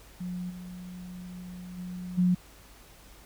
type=tone with level steps; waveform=sine; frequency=180.1 Hz; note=F#3; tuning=46 cents flat; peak=-32 / -39 / -35 / -20 dBFS; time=0.2-2.35 s; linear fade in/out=10 ms; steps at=0.49 / 1.77 / 2.17 s; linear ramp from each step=20 ms; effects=added 50 Hz sine -54 dBFS peak until 3.25 s + pink hiss -54 dBFS RMS until 3.25 s